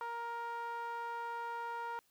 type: tone with band-pass filter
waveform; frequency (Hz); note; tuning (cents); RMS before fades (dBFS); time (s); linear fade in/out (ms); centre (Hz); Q
sawtooth; 468.5; A#4; +9; -41; 0.01-1.99; 0; 1100; 7.8
effects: white hiss -73 dBFS RMS until 2.1 s